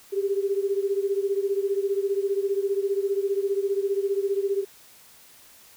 sine beating tone pair, 392 / 407 Hz, G4 / G#4, 0 / -35 cents, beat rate 15 Hz, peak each -24 / -27 dBFS, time 0.12-4.65 s, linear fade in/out 20 ms, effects white hiss -52 dBFS RMS until 5.76 s

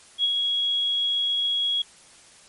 sine tone with ADSR envelope, 3322 Hz, G#7, in tune, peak -17 dBFS, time 0.18-1.82 s, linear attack 59 ms, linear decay 31 ms, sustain -4 dB, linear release 4 ms, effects white hiss -51 dBFS RMS until 2.48 s + MP3 48 kbps

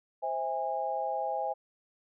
sine chord, C augmented, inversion none, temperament just, 523.3 / 654.1 / 817.6 Hz, C5 / E5 / G#5, 0 / -14 / -27 cents, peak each -36 / -35 / -32 dBFS, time 0.22-1.54 s, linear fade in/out 20 ms, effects none

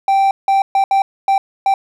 triangle tone bursts at uneven times, 782 Hz, G5, 4 cents flat, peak -8 dBFS, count 6, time 0.08-0.31 / 0.48-0.62 / 0.75-0.84 / 0.91-1.02 / 1.28-1.38 / 1.66-1.74 s, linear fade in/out 2 ms, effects none

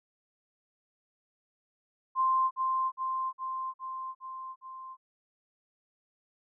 sine tone with echo, 1046.5 Hz, C6, in tune, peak -23 dBFS, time 2.15-2.51 s, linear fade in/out 50 ms, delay 410 ms, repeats 6, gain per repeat -3 dB, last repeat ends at 4.97 s, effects none

